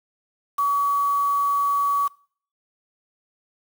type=tone with quantisation; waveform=sine; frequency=1135 Hz; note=C#6; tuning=41 cents sharp; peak=-18 dBFS; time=0.58-2.08 s; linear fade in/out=10 ms; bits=6; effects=noise-tail reverb RT60 0.5 s tail -23 dB re dry